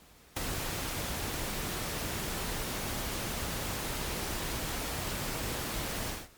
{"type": "noise with ADSR envelope", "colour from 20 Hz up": "pink", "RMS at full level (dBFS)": -30, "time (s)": [0.36, 6.29], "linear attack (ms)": 9, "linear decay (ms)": 11, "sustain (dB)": -5, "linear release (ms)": 210, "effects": ["pink hiss -58 dBFS RMS until 6.37 s", "MP3 96 kbps"]}